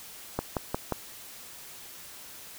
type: click train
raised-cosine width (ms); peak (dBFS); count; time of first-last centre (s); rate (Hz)
1; -13; 4; 0.39-0.923; 5.63
effects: white hiss -46 dBFS RMS until 2.58 s